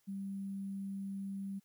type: tone with sample-and-hold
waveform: sine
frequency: 196 Hz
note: G3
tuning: in tune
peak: -38 dBFS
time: 0.07-1.6 s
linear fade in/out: 20 ms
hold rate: 11025 Hz
effects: white hiss -75 dBFS RMS until 1.64 s